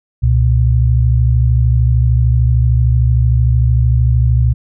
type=tone pair together; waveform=sine; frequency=66.99 / 120.2 Hz; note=C2 / B2; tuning=+41 / -46 cents; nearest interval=minor seventh; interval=1013 cents; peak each=-11 dBFS; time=0.22-4.54 s; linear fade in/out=20 ms; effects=none